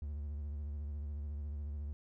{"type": "tone with vibrato", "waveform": "triangle", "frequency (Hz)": 73, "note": "D2", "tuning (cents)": -10, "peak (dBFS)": -36, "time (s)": [0.02, 1.93], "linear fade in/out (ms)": 0, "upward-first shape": "sine", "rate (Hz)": 14, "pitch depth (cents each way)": 71, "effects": []}